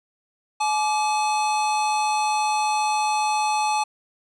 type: tone pair together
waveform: square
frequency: 852.6 / 1174.7 Hz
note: G#5 / D6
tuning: +45 / 0 cents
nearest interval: tritone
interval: 555 cents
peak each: -21 / -31 dBFS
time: 0.6-3.84 s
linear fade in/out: 10 ms
effects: resampled to 22050 Hz + 9-bit